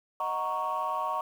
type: chord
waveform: sine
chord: D# minor seventh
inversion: none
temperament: equal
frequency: 622.3 / 740 / 932.3 / 1108.7 Hz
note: D#5 / F#5 / A#5 / C#6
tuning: 0 / 0 / 0 / 0 cents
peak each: -36 / -35 / -32 / -30 dBFS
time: 0.2-1.21 s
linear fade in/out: 2 ms
effects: tanh soft clip ceiling -22 dBFS + 9-bit